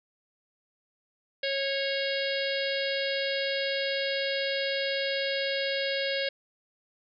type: harmonic tone with a mistuned harmonic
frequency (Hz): 548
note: C#5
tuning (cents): -20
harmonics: 1 / 3 / 4 / 5 / 6 / 7 / 8 / 9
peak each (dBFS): -30 / -35 / -36 / -37 / -38 / -38 / -39 / -40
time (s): 1.43-6.29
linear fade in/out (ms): 5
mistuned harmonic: 5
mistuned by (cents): +38
effects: none